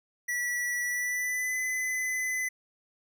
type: tone with pitch glide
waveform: square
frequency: 1948 to 2018 Hz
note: B6 to B6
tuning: -24 to +37 cents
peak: -29 dBFS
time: 0.28-2.49 s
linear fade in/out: 10 ms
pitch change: +61 cents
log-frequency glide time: 0.85-1.58 s
effects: none